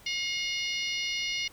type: harmonic tone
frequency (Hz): 717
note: F5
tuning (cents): +45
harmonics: 3 / 4 / 5 / 6 / 7 / 8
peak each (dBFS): -33 / -34 / -40 / -39 / -39 / -40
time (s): 0.06-1.48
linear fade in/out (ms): 5
effects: pink hiss -55 dBFS RMS until 1.52 s